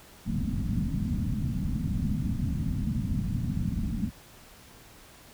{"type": "low-pass noise", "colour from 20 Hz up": "white", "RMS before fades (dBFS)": -29, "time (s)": [0.25, 4.11], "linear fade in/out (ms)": 50, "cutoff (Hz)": 240, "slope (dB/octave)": 48, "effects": ["pink hiss -52 dBFS RMS until 5.33 s"]}